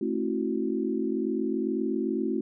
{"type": "chord", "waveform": "sine", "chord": "F# half-diminished seventh", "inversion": "first", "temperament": "equal with one note detuned", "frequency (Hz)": [220, 267.6, 329.6, 370], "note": ["A3", "C4", "E4", "F#4"], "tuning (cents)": [0, 39, 0, 0], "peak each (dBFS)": -31, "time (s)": [0.01, 2.41], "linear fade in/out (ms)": 5, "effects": []}